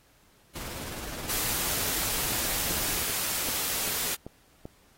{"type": "noise with tremolo", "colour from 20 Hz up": "pink", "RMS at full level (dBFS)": -37, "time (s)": [0.55, 3.04], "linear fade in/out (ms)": 10, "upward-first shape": "sine", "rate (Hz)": 19, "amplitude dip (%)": 30}
{"type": "noise", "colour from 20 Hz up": "white", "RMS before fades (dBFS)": -30, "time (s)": [1.29, 4.15], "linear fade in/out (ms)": 5}
{"type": "click train", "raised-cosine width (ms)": 2, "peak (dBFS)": -25, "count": 7, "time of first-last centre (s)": [2.32, 4.655], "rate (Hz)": 2.57}
{"effects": ["pink hiss -62 dBFS RMS until 4.97 s", "AAC 48 kbps"]}